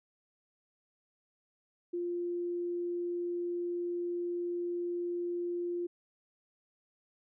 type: tone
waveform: sine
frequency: 349.2 Hz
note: F4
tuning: in tune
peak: -32 dBFS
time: 1.93-5.87 s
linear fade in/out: 10 ms
effects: none